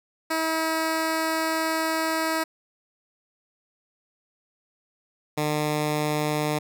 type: tone pair in turn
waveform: 10% pulse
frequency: 321.3 / 150.72 Hz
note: E4 / D3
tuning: -44 / +45 cents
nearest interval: octave + minor second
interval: 1311 cents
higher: first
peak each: -15 dBFS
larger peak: neither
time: 0.3-2.44 / 5.37-6.59 s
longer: first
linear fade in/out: 10 ms
effects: none